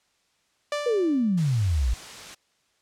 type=tone with exponential decay; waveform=sawtooth; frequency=587.3 Hz; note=D5; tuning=in tune; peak=-20 dBFS; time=0.72-1.51 s; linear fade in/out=2 ms; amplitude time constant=170 ms
type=exponential sweep; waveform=sine; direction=down; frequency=503 to 53.9 Hz; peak=-20 dBFS; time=0.86-1.94 s; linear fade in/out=5 ms
type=noise; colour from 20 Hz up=white; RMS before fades=-40 dBFS; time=1.37-2.35 s; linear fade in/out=10 ms
effects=white hiss -68 dBFS RMS until 2.81 s + low-pass 7000 Hz 12 dB/octave